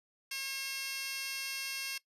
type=tone with high-pass filter; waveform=15% pulse; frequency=541 Hz; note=C#5; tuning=42 cents flat; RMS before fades=-39 dBFS; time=0.31-1.98 s; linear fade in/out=5 ms; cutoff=3200 Hz; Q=2.3; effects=noise-tail reverb RT60 0.1 s tail -19 dB re dry + resampled to 32000 Hz